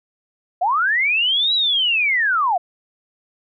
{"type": "linear two-way sweep", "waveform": "sine", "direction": "up then down", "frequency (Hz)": [666, 3951, 667], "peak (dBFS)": -15, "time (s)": [0.61, 2.58], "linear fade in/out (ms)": 10, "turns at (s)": 1.54, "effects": []}